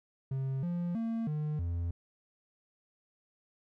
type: tone with pitch steps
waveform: triangle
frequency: 133.7 / 174.1 / 227.5 / 151.5 / 85.6 Hz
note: C3 / F3 / A#3 / D#3 / F2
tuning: +38 / -5 / -42 / -46 / -34 cents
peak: -29 dBFS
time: 0.31-1.91 s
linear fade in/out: 5 ms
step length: 320 ms
effects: none